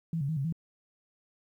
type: tone with pitch steps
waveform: sine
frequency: 164.4 / 138.5 / 159.3 / 136.4 / 164.2 Hz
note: E3 / C#3 / D#3 / C#3 / E3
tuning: -4 / -1 / +41 / -28 / -6 cents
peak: -28 dBFS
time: 0.13-0.525 s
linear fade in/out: 2 ms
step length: 79 ms
effects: 11-bit